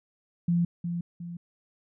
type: tone with echo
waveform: sine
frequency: 172.2 Hz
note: F3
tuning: 24 cents flat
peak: -21 dBFS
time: 0.48-0.65 s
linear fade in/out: 5 ms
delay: 360 ms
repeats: 2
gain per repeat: -7 dB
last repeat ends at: 1.37 s
effects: none